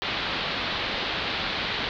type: low-pass noise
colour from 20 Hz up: white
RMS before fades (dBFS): -29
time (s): 0.02-1.89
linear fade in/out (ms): 0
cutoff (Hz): 4200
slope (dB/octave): 48
effects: none